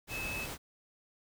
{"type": "tone in noise", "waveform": "sine", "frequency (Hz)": 2595, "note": "E7", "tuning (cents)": -28, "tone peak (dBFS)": -37, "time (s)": [0.09, 0.48], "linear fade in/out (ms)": 50, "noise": "pink", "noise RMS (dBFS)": -41, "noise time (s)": [0.07, 0.58], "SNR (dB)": 1, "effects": []}